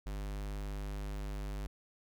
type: tone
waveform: square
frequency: 50.3 Hz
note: G1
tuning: 45 cents sharp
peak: -38 dBFS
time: 0.06-1.67 s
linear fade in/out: 5 ms
effects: none